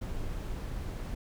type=noise; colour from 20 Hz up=brown; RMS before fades=-36 dBFS; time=0.01-1.15 s; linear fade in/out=10 ms; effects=none